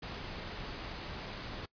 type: noise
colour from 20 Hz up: pink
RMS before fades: -42 dBFS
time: 0.02-1.66 s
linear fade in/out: 10 ms
effects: noise-tail reverb RT60 0.1 s tail -21 dB re dry + resampled to 11025 Hz